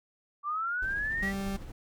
sine linear sweep, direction up, 1149 to 1975.5 Hz, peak -29 dBFS, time 0.43-1.33 s, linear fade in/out 50 ms
brown noise with tremolo, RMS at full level -39 dBFS, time 0.82-1.72 s, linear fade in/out 5 ms, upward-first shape triangle, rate 14 Hz, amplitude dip 40%
40% pulse tone, 196 Hz, G3, in tune, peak -31 dBFS, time 1.22-1.57 s, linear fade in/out 10 ms
effects none

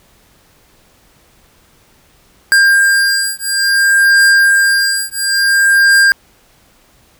square beating tone pair, 1600 / 1600.58 Hz, G6 / G6, +35 / +36 cents, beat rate 0.58 Hz, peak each -12 dBFS, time 2.52-6.12 s, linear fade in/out 0 ms, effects pink hiss -50 dBFS RMS until 7.19 s

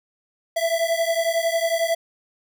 square beating tone pair, 660 / 671 Hz, E5 / E5, +2 / +31 cents, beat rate 11 Hz, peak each -23 / -24 dBFS, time 0.56-1.95 s, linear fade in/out 10 ms, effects none

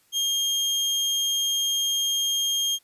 30% pulse tone, 3220 Hz, G7, 46 cents sharp, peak -19 dBFS, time 0.12-2.79 s, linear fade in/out 50 ms, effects white hiss -63 dBFS RMS until 2.83 s + resampled to 32000 Hz

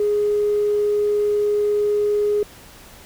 triangle tone with tanh clipping, 415.3 Hz, G#4, in tune, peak -16 dBFS, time 0-2.43 s, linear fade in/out 2 ms, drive 4 dB, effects pink hiss -44 dBFS RMS until 3.05 s

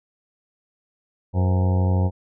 harmonic tone with a mistuned harmonic, 92.5 Hz, F#2, in tune, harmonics 1 / 2 / 3 / 4 / 5 / 6 / 7 / 8 / 9 / 10, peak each -17 / -26 / -33 / -35 / -37 / -33 / -38 / -40 / -36 / -39 dBFS, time 1.33-2.11 s, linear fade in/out 50 ms, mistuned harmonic 6, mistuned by -100 cents, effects none

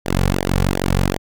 sawtooth tone with flanger, 46.25 Hz, F#1, in tune, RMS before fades -18 dBFS, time 0.05-1.18 s, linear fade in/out 20 ms, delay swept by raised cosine 0.74 to 3.24 ms, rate 2.7 Hz, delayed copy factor -1, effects none

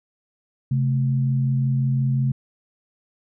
sine tone pair together, 133.7 / 219.3 Hz, C3 / A3, +38 / -6 cents, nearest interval major sixth, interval 856 cents, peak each -18 / -28 dBFS, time 0.71-2.32 s, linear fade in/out 5 ms, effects none

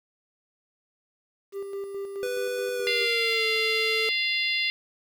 triangle tone with tremolo, 396 Hz, G4, 18 cents sharp, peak -28 dBFS, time 1.52-3.08 s, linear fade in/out 50 ms, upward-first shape square, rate 4.7 Hz, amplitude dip 40%
square tone with pitch glide, 493.9 to 442.6 Hz, B4 to A4, 0 to +10 cents, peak -29 dBFS, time 2.23-4.09 s, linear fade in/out 0 ms, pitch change -190 cents, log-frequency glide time 2.73-3.46 s
harmonic tone, 693 Hz, F5, 14 cents flat, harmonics 3 / 4 / 5 / 6 / 7, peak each -27 / -29 / -31 / -33 / -34 dBFS, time 2.87-4.7 s, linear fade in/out 0 ms
clicks, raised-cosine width 0.5 ms, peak -33 dBFS, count 2, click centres 3.329 / 3.562 s
effects 9-bit

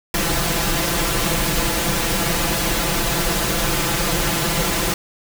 pink noise with comb filter, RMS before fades -20 dBFS, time 0.14-4.94 s, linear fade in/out 2 ms, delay 5.9 ms, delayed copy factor +0.95, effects none

